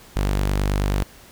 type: tone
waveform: sawtooth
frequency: 49.29 Hz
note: G1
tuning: 10 cents sharp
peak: -15 dBFS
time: 0.16-1.03 s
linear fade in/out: 0 ms
effects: pink hiss -47 dBFS RMS until 1.31 s